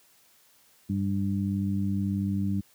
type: harmonic tone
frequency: 98.5 Hz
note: G2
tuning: 9 cents sharp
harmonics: 1 / 2 / 3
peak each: -29 / -27 / -35 dBFS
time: 0.89-2.61 s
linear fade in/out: 10 ms
effects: white hiss -61 dBFS RMS until 2.74 s + high-pass 60 Hz 12 dB/octave